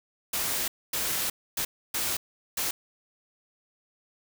white noise bursts at uneven times, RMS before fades -29 dBFS, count 5, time 0.33-0.68 / 0.93-1.3 / 1.57-1.65 / 1.94-2.17 / 2.57-2.71 s, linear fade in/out 5 ms, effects none

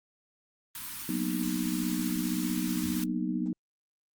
white band-stop noise, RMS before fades -39 dBFS, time 0.75-3.04 s, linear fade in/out 2 ms, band 330 to 870 Hz, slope 96 dB/octave
sine chord, B major seventh, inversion second, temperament just, 185.21 / 231.5 / 246.9 / 308.7 Hz, F#3 / A#3 / B3 / D#4, +2 / -12 / 0 / -14 cents, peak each -33 / -37 / -33 / -33 dBFS, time 1.09-3.53 s, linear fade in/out 2 ms
sine tone with exponential decay, 87.31 Hz, F2, in tune, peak -38 dBFS, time 2.84-3.15 s, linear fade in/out 5 ms, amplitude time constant 67 ms
effects Opus 32 kbps

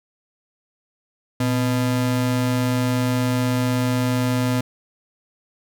square ring-modulated tone, 187 Hz, F#3, 19 cents sharp, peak -16 dBFS, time 1.4-4.61 s, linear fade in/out 5 ms, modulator 67.8 Hz, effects none

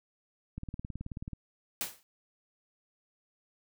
click train, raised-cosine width 5 ms, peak -26 dBFS, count 15, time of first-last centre 0.58-1.333 s, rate 18.6 Hz
white noise with exponential decay, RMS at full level -31 dBFS, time 1.81-2.03 s, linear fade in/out 0 ms, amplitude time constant 46 ms
effects none

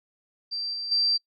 sine tone with level steps, 4697 Hz, D8, 1 cent flat, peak -28 / -30 / -20 dBFS, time 0.51-1.18 s, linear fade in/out 20 ms, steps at 0.73 / 0.91 s, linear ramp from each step 10 ms, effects noise-tail reverb RT60 0.1 s tail -26 dB re dry + Opus 48 kbps

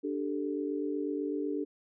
sine chord, D suspended fourth, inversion none, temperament equal, 293.7 / 392 / 440 Hz, D4 / G4 / A4, 0 / 0 / 0 cents, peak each -33 / -36 / -37 dBFS, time 0.03-1.65 s, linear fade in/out 20 ms, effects none

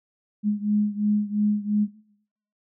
sine beating tone pair, 207.7 / 210.6 Hz, G#3 / G#3, 0 / +24 cents, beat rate 2.9 Hz, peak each -22 / -24 dBFS, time 0.43-1.88 s, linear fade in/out 50 ms, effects noise-tail reverb RT60 0.7 s tail -19 dB re dry

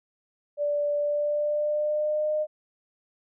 sine tone with pitch glide, 584 to 610.6 Hz, D5 to D#5, -10 to -33 cents, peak -23 dBFS, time 0.57-2.47 s, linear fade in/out 50 ms, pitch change +77 cents, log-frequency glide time 0.96-2.35 s, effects none

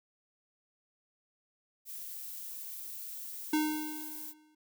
violet noise, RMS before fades -43 dBFS, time 1.85-4.34 s, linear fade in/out 50 ms
square tone with exponential decay, 306.7 Hz, D#4, 25 cents flat, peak -26 dBFS, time 3.53-4.55 s, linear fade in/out 5 ms, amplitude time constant 220 ms
effects none

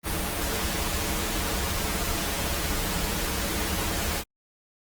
pink noise with comb filter, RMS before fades -28 dBFS, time 0.03-4.24 s, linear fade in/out 50 ms, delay 7.9 ms, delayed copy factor -1, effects Opus 32 kbps

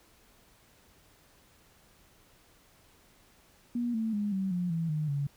sine tone with pitch steps, 240 / 222.6 / 206.5 / 191.59 / 177.73 / 164.87 / 152.95 / 141.88 Hz, B3 / A3 / G#3 / G3 / F3 / E3 / D#3 / C#3, -49 / +20 / -10 / -39 / +31 / +1 / -29 / +41 cents, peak -28 dBFS, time 3.75-5.27 s, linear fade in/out 5 ms, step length 190 ms, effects pink hiss -62 dBFS RMS until 5.36 s

